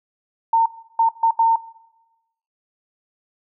sine tone bursts at uneven times, 910 Hz, A#5, 42 cents flat, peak -12 dBFS, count 4, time 0.53-0.66 / 0.99-1.09 / 1.23-1.31 / 1.39-1.56 s, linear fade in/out 5 ms, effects noise-tail reverb RT60 1.0 s tail -20 dB re dry

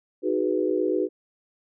sine chord, G# minor seventh, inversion second, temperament equal with one note detuned, 311.1 / 370 / 418.4 / 493.9 Hz, D#4 / F#4 / G#4 / B4, 0 / 0 / +13 / 0 cents, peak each -27 / -25 / -28 / -28 dBFS, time 0.22-1.09 s, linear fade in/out 50 ms, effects none

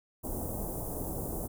pink band-stop noise, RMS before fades -36 dBFS, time 0.23-1.48 s, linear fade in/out 20 ms, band 790 to 9600 Hz, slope 24 dB/octave, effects none

